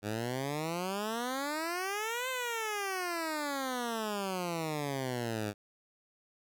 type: exponential two-way sweep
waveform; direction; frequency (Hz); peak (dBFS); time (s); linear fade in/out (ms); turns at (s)
10% pulse; up then down; 101.5 to 523 to 101.5; -25; 0.02-5.54; 50; 2.29
effects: none